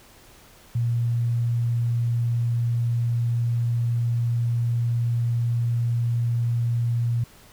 sine tone, 118.2 Hz, A#2, 24 cents sharp, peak -20 dBFS, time 0.75-7.24 s, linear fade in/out 5 ms, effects pink hiss -51 dBFS RMS until 7.52 s

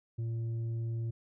triangle tone with tanh clipping, 114.8 Hz, A#2, 26 cents flat, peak -33 dBFS, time 0.18-1.11 s, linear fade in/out 10 ms, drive 9 dB, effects none

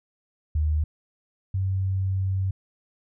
sine tone pair in turn, 76.6 / 95.42 Hz, D#2 / G2, -27 / -46 cents, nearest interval major third, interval 381 cents, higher second, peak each -20 / -22 dBFS, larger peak first, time 0.55-0.84 / 1.54-2.51 s, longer second, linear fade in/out 5 ms, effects none

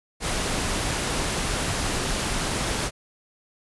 pink noise, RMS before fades -26 dBFS, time 0.2-2.91 s, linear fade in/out 50 ms, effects resampled to 24000 Hz

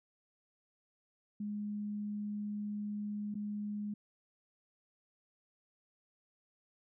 sine tone with dropouts, 207.7 Hz, G#3, in tune, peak -36 dBFS, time 1.4-3.94 s, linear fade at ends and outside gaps 5 ms, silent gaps 3.343-3.352 s, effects none

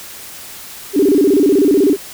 sine tone with vibrato, 337.5 Hz, E4, 41 cents sharp, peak -8 dBFS, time 0.93-1.97 s, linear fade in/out 50 ms, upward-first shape square, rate 16 Hz, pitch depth 270 cents each way, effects white hiss -33 dBFS RMS until 2.13 s

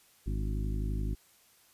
harmonic tone with a mistuned harmonic, 51.7 Hz, G#1, 7 cents flat, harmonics 1 / 2 / 3 / 4 / 5 / 6 / 7, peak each -31 / -37 / -41 / -43 / -45 / -47 / -48 dBFS, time 0.26-1.15 s, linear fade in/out 10 ms, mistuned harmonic 6, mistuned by -59 cents, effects white hiss -63 dBFS RMS until 1.73 s + resampled to 32000 Hz

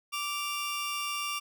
sawtooth tone pair together, 1171.4 / 2786 Hz, D6 / F7, -5 / -5 cents, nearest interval octave + minor third, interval 1500 cents, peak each -30 / -32 dBFS, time 0.12-1.4 s, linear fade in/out 20 ms, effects none

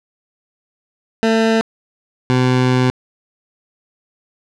20% pulse tone pair in turn, 223.9 / 127.08 Hz, A3 / B2, +30 / +50 cents, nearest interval minor seventh, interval 980 cents, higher first, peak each -7 dBFS, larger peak neither, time 1.23-1.61 / 2.3-2.9 s, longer second, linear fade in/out 0 ms, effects low-pass 5000 Hz 12 dB/octave

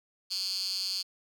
10% pulse tone with high-pass filter, 190 Hz, F#3, 46 cents sharp, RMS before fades -33 dBFS, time 0.3-1.03 s, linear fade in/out 20 ms, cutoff 4400 Hz, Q 9.7, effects none

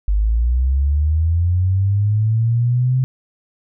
sine linear sweep, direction up, 49 to 130.81 Hz, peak -13 dBFS, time 0.08-3.04 s, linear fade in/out 0 ms, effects none

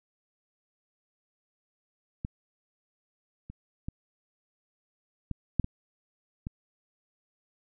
clicks, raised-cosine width 5 ms, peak -20 / -29 / -22 / -20 / -11 / -20 / -22 dBFS, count 7, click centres 2.249 / 3.5 / 3.885 / 5.313 / 5.597 / 5.644 / 6.469 s, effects none

